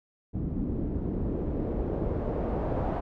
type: noise with low-pass filter sweep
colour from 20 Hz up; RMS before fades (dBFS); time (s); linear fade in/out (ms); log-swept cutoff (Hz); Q
pink; -30; 0.33-3.01; 20; 240 to 750; 1.4
effects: none